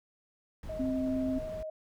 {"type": "noise", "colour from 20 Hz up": "brown", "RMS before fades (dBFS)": -43, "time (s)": [0.63, 1.63], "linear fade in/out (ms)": 2}
{"type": "tone with vibrato", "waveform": "sine", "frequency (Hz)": 629, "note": "D#5", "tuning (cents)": 19, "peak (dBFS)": -36, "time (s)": [0.69, 1.7], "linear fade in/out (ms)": 5, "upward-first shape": "square", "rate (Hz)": 12, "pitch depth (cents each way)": 11}
{"type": "tone", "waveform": "sine", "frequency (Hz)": 261.6, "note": "C4", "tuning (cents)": 0, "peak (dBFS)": -29, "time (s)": [0.79, 1.39], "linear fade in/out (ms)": 10}
{"effects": []}